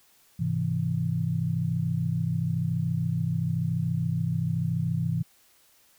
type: chord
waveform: sine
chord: Ab augmented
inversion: none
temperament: equal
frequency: 103.83 / 130.81 / 164.81 Hz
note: Ab2 / C3 / E3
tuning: 0 / 0 / 0 cents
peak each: -31 / -29 / -27 dBFS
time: 0.39-5.23 s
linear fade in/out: 10 ms
effects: white hiss -61 dBFS RMS until 5.98 s